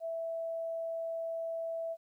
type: tone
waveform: sine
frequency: 659.3 Hz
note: E5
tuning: in tune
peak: -34 dBFS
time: 0-1.97 s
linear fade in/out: 50 ms
effects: 12-bit